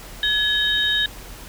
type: tone cluster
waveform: sine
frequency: 1695 / 3091 / 3745 Hz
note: G#6 / G7 / A#7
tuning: +35 / -25 / +7 cents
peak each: -22 / -25 / -20 dBFS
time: 0.23-1.06 s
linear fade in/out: 2 ms
effects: added 42 Hz sine -40 dBFS peak until 1.48 s + pink hiss -40 dBFS RMS until 1.48 s